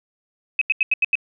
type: tone bursts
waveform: sine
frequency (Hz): 2550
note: D#7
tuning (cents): +42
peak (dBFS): -14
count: 6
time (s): 0.59-1.154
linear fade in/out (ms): 2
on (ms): 24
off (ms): 84
effects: none